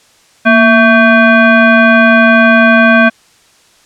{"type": "tone with frequency modulation", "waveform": "sine", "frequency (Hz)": 661, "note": "E5", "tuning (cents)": 5, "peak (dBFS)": -3, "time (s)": [0.45, 3.1], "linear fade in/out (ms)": 20, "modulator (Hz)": 894, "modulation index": 1.6, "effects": ["white hiss -47 dBFS RMS until 3.85 s", "low-pass 8000 Hz 12 dB/octave"]}